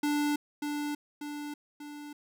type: tone with echo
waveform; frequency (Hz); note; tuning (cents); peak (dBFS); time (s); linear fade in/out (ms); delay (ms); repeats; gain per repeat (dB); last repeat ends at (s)
square; 293.7; D4; 0; -27; 0.03-0.36; 5; 590; 3; -5; 2.13
effects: none